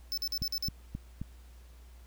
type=tone bursts; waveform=square; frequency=5274 Hz; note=E8; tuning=in tune; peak=-31 dBFS; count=6; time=0.12-0.68 s; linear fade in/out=0 ms; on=55 ms; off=46 ms
type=click train; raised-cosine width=5 ms; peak=-24 dBFS; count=4; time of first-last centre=0.42-1.216 s; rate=3.77 Hz
effects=added 60 Hz sine -50 dBFS peak until 2.06 s + pink hiss -63 dBFS RMS until 2.06 s